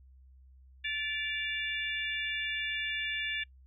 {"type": "harmonic tone with a mistuned harmonic", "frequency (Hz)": 582, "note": "D5", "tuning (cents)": -16, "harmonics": [3, 4, 5, 6], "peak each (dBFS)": [-36, -37, -38, -39], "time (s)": [0.84, 3.44], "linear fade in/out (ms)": 10, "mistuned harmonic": 5, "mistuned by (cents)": -66, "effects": ["noise-tail reverb RT60 0.1 s tail -26 dB re dry", "added 65 Hz sine -54 dBFS peak until 3.66 s"]}